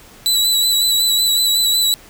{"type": "tone with vibrato", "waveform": "sawtooth", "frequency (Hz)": 3951, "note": "B7", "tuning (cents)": 0, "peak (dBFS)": -10, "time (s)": [0.26, 1.94], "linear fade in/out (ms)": 0, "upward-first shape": "sine", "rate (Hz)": 5.4, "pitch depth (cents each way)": 30, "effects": ["pink hiss -43 dBFS RMS until 2.09 s"]}